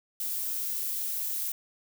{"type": "noise", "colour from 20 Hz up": "violet", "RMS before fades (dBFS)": -32, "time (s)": [0.2, 1.52], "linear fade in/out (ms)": 2, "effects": []}